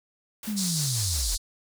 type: noise with tremolo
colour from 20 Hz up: white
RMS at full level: -38 dBFS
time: 0.43-1.35 s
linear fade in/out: 2 ms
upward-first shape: sine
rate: 5.7 Hz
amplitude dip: 55%
type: linear sweep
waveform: sine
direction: down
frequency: 220 to 32.2 Hz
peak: -27 dBFS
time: 0.47-1.37 s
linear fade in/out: 10 ms
type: band-pass noise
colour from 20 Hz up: pink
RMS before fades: -30 dBFS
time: 0.56-1.38 s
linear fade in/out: 20 ms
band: 4000 to 11000 Hz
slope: 48 dB/octave
effects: none